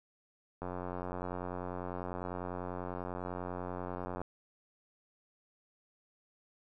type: click train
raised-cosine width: 1 ms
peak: -25 dBFS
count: 325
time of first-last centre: 0.62-4.216 s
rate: 90.1 Hz
effects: none